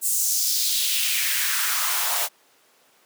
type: noise with high-pass filter sweep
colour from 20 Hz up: white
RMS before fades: -23 dBFS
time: 0.01-2.29 s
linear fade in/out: 50 ms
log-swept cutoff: 8700 to 650 Hz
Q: 2.2
effects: pink hiss -58 dBFS RMS until 3.05 s + high-pass 400 Hz 12 dB/octave